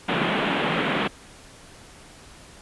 pink band-pass noise, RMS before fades -24 dBFS, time 0.08-1.08 s, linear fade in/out 10 ms, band 150 to 3400 Hz, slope 48 dB/octave, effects pink hiss -47 dBFS RMS until 2.61 s + resampled to 24000 Hz

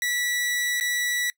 sawtooth tone with dropouts, 1951 Hz, B6, 22 cents flat, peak -20 dBFS, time 0.02-1.3 s, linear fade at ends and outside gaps 1 ms, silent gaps 0.8-0.809 s, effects noise-tail reverb RT60 0.1 s tail -22 dB re dry

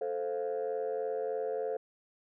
sine chord, F major, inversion first, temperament equal, 440 / 523.3 / 698.5 Hz, A4 / C5 / F5, 0 / 0 / 0 cents, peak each -33 / -34 / -39 dBFS, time 0.01-1.77 s, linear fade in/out 5 ms, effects tanh soft clip ceiling -26 dBFS

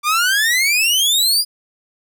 sawtooth exponential sweep, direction up, 1169 to 4978 Hz, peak -10 dBFS, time 0.03-1.45 s, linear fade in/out 50 ms, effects none

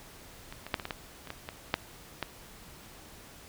clicks, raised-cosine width 0.3 ms, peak -25 / -24 / -11 / -22 / -19 / -17 / -28 / -21 / -21 / -9 / -15 dBFS, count 11, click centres 0.525 / 0.666 / 0.742 / 0.798 / 0.854 / 0.908 / 1.273 / 1.304 / 1.489 / 1.741 / 2.227 s, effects pink hiss -51 dBFS RMS until 3.48 s

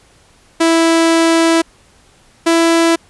sawtooth tone pair in turn, 329.6 / 332.3 Hz, E4 / E4, 0 / +14 cents, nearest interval unison, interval 14 cents, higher second, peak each -5 dBFS, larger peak neither, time 0.6-1.62 / 2.46-2.96 s, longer first, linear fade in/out 10 ms, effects pink hiss -49 dBFS RMS until 3.09 s + resampled to 24000 Hz

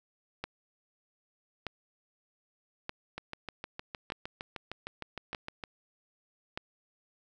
two click trains, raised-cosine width 0.3 ms, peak -19 / -22 dBFS, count 6 / 17, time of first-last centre 0.44-6.575 / 3.18-5.638 s, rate 0.815 / 6.51 Hz, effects none

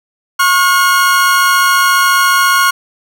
40% pulse tone pair together, 1088 / 1432.5 Hz, C#6 / F6, -33 / +44 cents, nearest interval perfect fourth, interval 477 cents, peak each -10 dBFS, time 0.39-2.71 s, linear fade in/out 10 ms, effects none

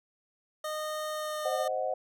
25% pulse tone with pitch glide, 615 to 607.6 Hz, D#5 to D#5, -20 to -41 cents, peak -29 dBFS, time 0.64-1.68 s, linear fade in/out 5 ms, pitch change -21 cents, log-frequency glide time 1.11-1.54 s
sine chord, C diminished, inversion none, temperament equal, 523.3 / 622.3 / 740 Hz, C5 / Eb5 / Gb5, 0 / 0 / 0 cents, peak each -33 dBFS, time 1.45-1.94 s, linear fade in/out 5 ms
effects none

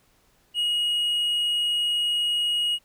triangle tone, 2888 Hz, F#7, 43 cents flat, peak -20 dBFS, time 0.54-2.79 s, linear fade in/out 50 ms, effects pink hiss -63 dBFS RMS until 2.84 s

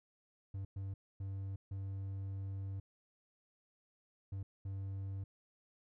triangle tone bursts at uneven times, 97.3 Hz, G2, 12 cents flat, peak -37 dBFS, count 6, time 0.54-0.65 / 0.76-0.94 / 1.2-1.56 / 1.71-2.8 / 4.32-4.43 / 4.65-5.24 s, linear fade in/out 5 ms, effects none

